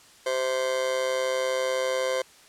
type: tone with amplitude modulation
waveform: 40% pulse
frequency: 520 Hz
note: C5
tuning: 11 cents flat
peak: -20 dBFS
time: 0.26-2.22 s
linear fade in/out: 5 ms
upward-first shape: sine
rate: 132 Hz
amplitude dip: 75%
effects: white hiss -53 dBFS RMS until 2.48 s + low-pass 9000 Hz 12 dB/octave